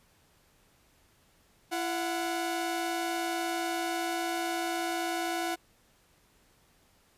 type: tone pair together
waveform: sawtooth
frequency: 337.4 / 735 Hz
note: E4 / F#5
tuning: +40 / -12 cents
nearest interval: octave + minor second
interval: 1348 cents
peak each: -29 / -29 dBFS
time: 1.71-5.56 s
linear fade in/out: 20 ms
effects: pink hiss -65 dBFS RMS until 7.17 s + resampled to 32000 Hz